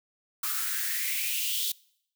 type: noise with high-pass filter sweep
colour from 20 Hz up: blue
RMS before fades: -30 dBFS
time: 0.43-1.72 s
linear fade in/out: 5 ms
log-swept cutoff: 1200 to 3600 Hz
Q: 5.5
effects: noise-tail reverb RT60 0.7 s tail -24 dB re dry